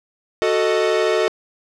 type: chord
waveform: 45% pulse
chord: D# diminished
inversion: first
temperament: equal with one note detuned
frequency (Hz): 370 / 442.5 / 622.3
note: F#4 / A4 / D#5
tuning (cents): 0 / +10 / 0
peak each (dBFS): -21 / -19 / -21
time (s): 0.42-1.28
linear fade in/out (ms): 0
effects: low-pass 5000 Hz 12 dB/octave